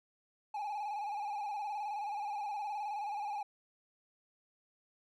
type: tone with vibrato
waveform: triangle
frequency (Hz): 828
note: G#5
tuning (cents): -5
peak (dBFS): -34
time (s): 0.54-3.43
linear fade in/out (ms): 5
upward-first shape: square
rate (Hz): 19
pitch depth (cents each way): 52
effects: none